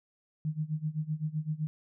sine tone with tremolo, 154.4 Hz, D#3, 13 cents flat, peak -27 dBFS, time 0.45-1.67 s, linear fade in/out 0 ms, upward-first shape sine, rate 7.8 Hz, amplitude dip 90%, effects none

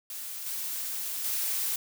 blue noise with level steps, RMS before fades -38 / -34 / -30 dBFS, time 0.1-1.76 s, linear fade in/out 2 ms, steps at 0.46 / 1.24 s, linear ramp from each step 5 ms, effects none

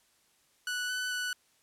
sawtooth tone with pitch steps, 1479 / 1498 / 1484 Hz, F#6 / F#6 / F#6, -1 / +21 / +5 cents, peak -28 dBFS, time 0.67-1.33 s, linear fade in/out 2 ms, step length 220 ms, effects white hiss -68 dBFS RMS until 1.62 s + low-pass 11000 Hz 12 dB/octave

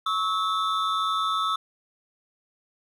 triangle tone cluster, 1111 / 1299 / 3558 Hz, C#6 / E6 / A7, +4 / -26 / +19 cents, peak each -27 / -23 / -30 dBFS, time 0.06-1.56 s, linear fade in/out 5 ms, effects none

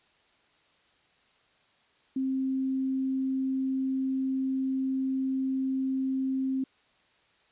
sine tone, 264.6 Hz, C4, 20 cents sharp, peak -26 dBFS, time 2.16-6.64 s, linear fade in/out 5 ms, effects white hiss -65 dBFS RMS until 7.51 s + resampled to 8000 Hz

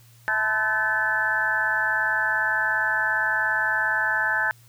harmonic tone with a mistuned harmonic, 217.3 Hz, A3, 21 cents flat, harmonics 3 / 4 / 5 / 6 / 7 / 8, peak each -36 / -29 / -35 / -36 / -24 / -24 dBFS, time 0.28-4.51 s, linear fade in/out 0 ms, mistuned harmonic 5, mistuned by -120 cents, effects added 117 Hz sine -51 dBFS peak until 4.68 s + white hiss -57 dBFS RMS until 4.68 s

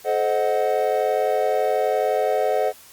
triangle chord, A diminished seventh, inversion none, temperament equal with one note detuned, 431.4 / 523.3 / 622.3 / 740 Hz, A4 / C5 / Eb5 / Gb5, -34 / 0 / 0 / 0 cents, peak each -22 dBFS, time 0.04-2.73 s, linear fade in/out 50 ms, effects white hiss -47 dBFS RMS until 2.92 s + Opus 48 kbps

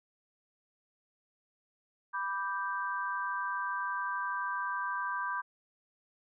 sine chord, G major, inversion first, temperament equal, 987.8 / 1174.7 / 1568 Hz, B5 / D6 / G6, 0 / 0 / 0 cents, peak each -36 / -37 / -36 dBFS, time 2.13-5.42 s, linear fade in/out 20 ms, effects none

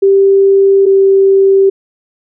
sine tone pair in turn, 392 / 389.3 Hz, G4 / G4, 0 / -12 cents, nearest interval unison, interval 12 cents, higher first, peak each -4 / -4 dBFS, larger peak neither, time 0.02-0.86 / 0.86-1.7 s, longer neither, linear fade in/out 10 ms, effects none

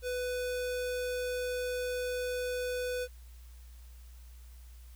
square tone, 497.7 Hz, B4, 13 cents sharp, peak -33 dBFS, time 0.02-3.08 s, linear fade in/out 50 ms, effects added 60 Hz sine -48 dBFS peak until 4.95 s + white hiss -63 dBFS RMS until 4.95 s

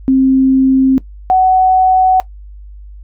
sine tone pair in turn, 264.5 / 748.1 Hz, C4 / F#5, +19 / +19 cents, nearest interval octave + tritone, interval 1800 cents, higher second, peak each -6 dBFS, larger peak neither, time 0.08-0.98 / 1.3-2.2 s, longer neither, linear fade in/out 0 ms, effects noise-tail reverb RT60 0.1 s tail -18 dB re dry + added 50 Hz sine -30 dBFS peak until 3.03 s

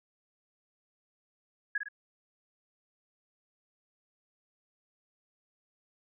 sine tone with echo, 1668 Hz, G#6, 7 cents sharp, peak -27 dBFS, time 1.75-1.78 s, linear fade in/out 5 ms, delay 53 ms, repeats 2, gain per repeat -6 dB, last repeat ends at 1.886 s, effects none

